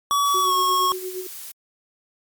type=tone with pitch glide; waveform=square; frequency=1137 to 1095.1 Hz; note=C#6 to C#6; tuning=+44 to -21 cents; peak=-18 dBFS; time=0.11-0.92 s; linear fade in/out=0 ms; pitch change=-65 cents; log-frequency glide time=0.42-0.54 s
type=noise; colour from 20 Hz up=blue; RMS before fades=-36 dBFS; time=0.25-1.52 s; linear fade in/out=10 ms
type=tone with tremolo; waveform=sine; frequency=370 Hz; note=F#4; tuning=in tune; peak=-26 dBFS; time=0.34-1.27 s; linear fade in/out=5 ms; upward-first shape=sine; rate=8.6 Hz; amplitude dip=65%
effects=MP3 96 kbps